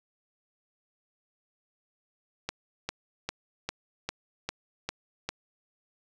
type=click train; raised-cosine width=0.2 ms; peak=-14 dBFS; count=8; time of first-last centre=2.49-5.29 s; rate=2.5 Hz; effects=none

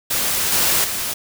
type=noise with level steps; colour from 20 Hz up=white; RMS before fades=-20 / -17 / -24 dBFS; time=0.1-1.14 s; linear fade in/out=10 ms; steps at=0.52 / 0.84 s; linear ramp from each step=5 ms; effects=none

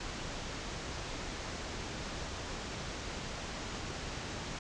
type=low-pass noise; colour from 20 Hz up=pink; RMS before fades=-41 dBFS; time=0-4.59 s; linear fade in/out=5 ms; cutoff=7200 Hz; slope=48 dB/octave; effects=none

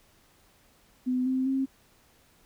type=tone with pitch steps; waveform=sine; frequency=253.1 / 260.1 / 267.2 Hz; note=B3 / C4 / C4; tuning=+43 / -10 / +36 cents; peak=-24 dBFS; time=1.06-1.66 s; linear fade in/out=20 ms; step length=200 ms; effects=pink hiss -62 dBFS RMS until 2.45 s

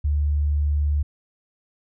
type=tone; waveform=sine; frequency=73.42 Hz; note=D2; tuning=in tune; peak=-18 dBFS; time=0.04-1.03 s; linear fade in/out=10 ms; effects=none

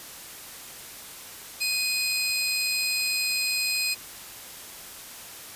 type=tone pair together; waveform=25% pulse; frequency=2495 / 4183 Hz; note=D#7 / C8; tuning=+4 / -1 cents; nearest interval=major sixth; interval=895 cents; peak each=-22 / -24 dBFS; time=1.6-3.95 s; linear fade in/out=20 ms; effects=white hiss -42 dBFS RMS until 5.55 s + resampled to 32000 Hz

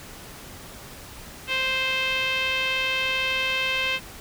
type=tone with low-pass filter; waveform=5% pulse; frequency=523.3 Hz; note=C5; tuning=in tune; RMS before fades=-25 dBFS; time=1.47-4 s; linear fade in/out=50 ms; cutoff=2800 Hz; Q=3.3; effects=pink hiss -42 dBFS RMS until 4.2 s

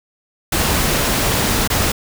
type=noise with dropouts; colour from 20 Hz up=pink; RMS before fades=-17 dBFS; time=0.52-1.92 s; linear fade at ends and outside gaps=5 ms; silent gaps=1.676-1.7 s; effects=none

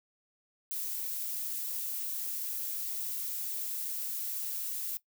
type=noise; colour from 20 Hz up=violet; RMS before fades=-36 dBFS; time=0.71-4.97 s; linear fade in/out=0 ms; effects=noise-tail reverb RT60 0.1 s tail -18 dB re dry

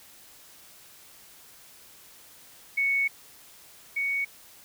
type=tone pair in turn; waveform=sine; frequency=2217 / 2229 Hz; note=C#7 / C#7; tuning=0 / +9 cents; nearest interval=unison; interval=9 cents; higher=second; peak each=-22 / -25 dBFS; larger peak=first; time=2.77-3.08 / 3.96-4.25 s; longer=first; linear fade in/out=10 ms; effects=white hiss -52 dBFS RMS until 4.64 s

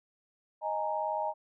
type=chord; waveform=sine; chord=D# suspended fourth; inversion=none; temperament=equal with one note detuned; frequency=622.3 / 830.6 / 928.6 Hz; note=D#5 / G#5 / A#5; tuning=0 / 0 / -7 cents; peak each=-34 dBFS; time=0.61-1.34 s; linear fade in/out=50 ms; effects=none

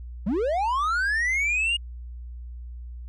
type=linear sweep; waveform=triangle; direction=up; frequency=170 to 2873 Hz; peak=-20 dBFS; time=0.26-1.77 s; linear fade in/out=10 ms; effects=added 60 Hz sine -35 dBFS peak until 3.08 s + resampled to 24000 Hz

